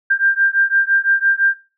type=beating tone pair; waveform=sine; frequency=1586 / 1591.9 Hz; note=G6 / G6; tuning=+20 / +26 cents; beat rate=5.9 Hz; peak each=-16 dBFS; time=0.1-1.55 s; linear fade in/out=10 ms; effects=noise-tail reverb RT60 0.3 s tail -17 dB re dry